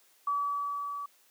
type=tone with level ramp; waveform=sine; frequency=1145 Hz; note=D6; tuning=44 cents flat; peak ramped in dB=-26 to -35 dBFS; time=0.27-1.06 s; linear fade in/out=5 ms; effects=white hiss -64 dBFS RMS until 1.3 s + high-pass 300 Hz 12 dB/octave